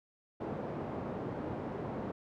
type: band-pass noise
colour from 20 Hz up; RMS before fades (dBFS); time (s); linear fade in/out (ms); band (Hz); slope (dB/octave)
pink; -39; 0.4-2.12; 10; 150 to 740; 12
effects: none